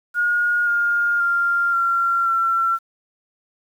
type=tone with pitch steps; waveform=sine; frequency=1434 / 1413.4 / 1393.2 / 1373.2 / 1353.5 Hz; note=F6 / F6 / F6 / F6 / E6; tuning=+45 / +20 / -5 / -30 / +45 cents; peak=-16 dBFS; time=0.14-2.79 s; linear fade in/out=50 ms; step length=530 ms; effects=8-bit